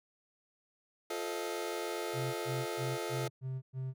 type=chord; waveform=sawtooth; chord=F dominant seventh; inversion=none; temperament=just; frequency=349.2 / 436.5 / 523.8 / 628.6 Hz; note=F4 / A4 / C5 / Eb5; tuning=0 / -14 / +2 / +18 cents; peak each=-36 / -35 / -40 / -39 dBFS; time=1.1-3.28 s; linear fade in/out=5 ms
type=tone bursts; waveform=triangle; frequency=130.81 Hz; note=C3; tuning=in tune; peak=-33 dBFS; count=6; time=2.13-3.94 s; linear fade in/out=50 ms; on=210 ms; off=110 ms
effects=none